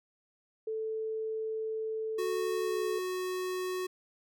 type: tone with pitch glide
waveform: sine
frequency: 440 to 431.9 Hz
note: A4 to A4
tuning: 0 to -32 cents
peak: -32 dBFS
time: 0.67-2.99 s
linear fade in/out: 5 ms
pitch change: -32 cents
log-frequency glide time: 2.61-2.75 s
type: tone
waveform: square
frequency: 368.3 Hz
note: F#4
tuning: 8 cents flat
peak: -33 dBFS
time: 2.18-3.87 s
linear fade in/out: 10 ms
effects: none

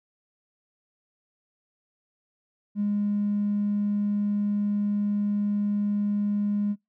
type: tone with tanh clipping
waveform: triangle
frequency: 205.6 Hz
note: G#3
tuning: 17 cents flat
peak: -22 dBFS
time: 2.75-6.76 s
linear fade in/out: 50 ms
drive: 1 dB
effects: noise-tail reverb RT60 0.2 s tail -26 dB re dry

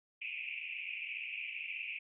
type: band-pass noise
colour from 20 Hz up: pink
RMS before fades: -42 dBFS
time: 0.21-1.99 s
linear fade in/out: 10 ms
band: 2300 to 2700 Hz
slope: 96 dB/octave
effects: none

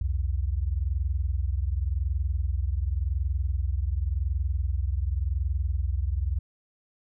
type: tone pair together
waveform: sine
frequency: 62.4 / 83.3 Hz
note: B1 / E2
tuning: +19 / +19 cents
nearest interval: perfect fourth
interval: 500 cents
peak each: -26 / -28 dBFS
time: 0.01-6.39 s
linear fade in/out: 5 ms
effects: none

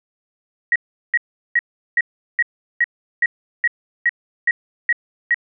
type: tone bursts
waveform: sine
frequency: 1900 Hz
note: A#6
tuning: 33 cents sharp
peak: -12 dBFS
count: 12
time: 0.72-5.344 s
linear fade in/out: 2 ms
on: 37 ms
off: 380 ms
effects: none

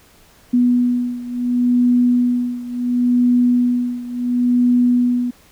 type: beating tone pair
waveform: sine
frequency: 244.9 / 245.61 Hz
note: B3 / B3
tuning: -14 / -9 cents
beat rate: 0.71 Hz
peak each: -15 / -18 dBFS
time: 0.53-5.31 s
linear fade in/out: 10 ms
effects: pink hiss -50 dBFS RMS until 5.51 s

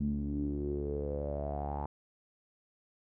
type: tone with low-pass filter sweep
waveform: sawtooth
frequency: 72 Hz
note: D2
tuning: 34 cents flat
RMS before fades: -35 dBFS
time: 0-1.86 s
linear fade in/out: 5 ms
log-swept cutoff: 210 to 890 Hz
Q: 7.9
effects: none

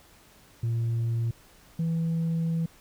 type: tone pair in turn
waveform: sine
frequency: 115.8 / 164.76 Hz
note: A#2 / E3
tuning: -11 / -1 cents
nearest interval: tritone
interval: 610 cents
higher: second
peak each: -22 dBFS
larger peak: neither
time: 0.63-1.31 / 1.79-2.66 s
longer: second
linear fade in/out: 5 ms
effects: tanh soft clip ceiling -23 dBFS + pink hiss -56 dBFS RMS until 2.8 s

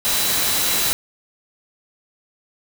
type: tone in noise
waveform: sine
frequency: 3951 Hz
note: B7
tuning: in tune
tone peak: -27 dBFS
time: 0.05-0.93 s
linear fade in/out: 0 ms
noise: white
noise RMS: -20 dBFS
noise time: 0.05-0.93 s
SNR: -10 dB
effects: none

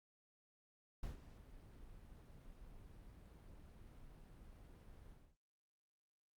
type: noise with ADSR envelope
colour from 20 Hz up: brown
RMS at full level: -45 dBFS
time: 1.03-5.36 s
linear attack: 3 ms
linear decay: 130 ms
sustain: -13 dB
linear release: 250 ms
effects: Opus 48 kbps

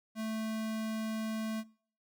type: tone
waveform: square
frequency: 220 Hz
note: A3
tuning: in tune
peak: -35 dBFS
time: 0.15-1.64 s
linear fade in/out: 50 ms
effects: noise-tail reverb RT60 0.5 s tail -23 dB re dry

